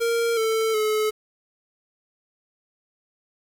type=tone with pitch steps; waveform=square; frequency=464.5 / 444.4 / 429.9 Hz; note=A#4 / A4 / A4; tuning=-6 / +17 / -40 cents; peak=-21 dBFS; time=0-1.11 s; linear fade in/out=20 ms; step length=370 ms; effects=8-bit